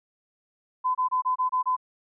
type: tone bursts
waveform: sine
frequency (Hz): 1015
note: B5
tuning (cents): +47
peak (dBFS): -21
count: 7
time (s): 0.84-1.766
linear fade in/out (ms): 20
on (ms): 110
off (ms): 26
effects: none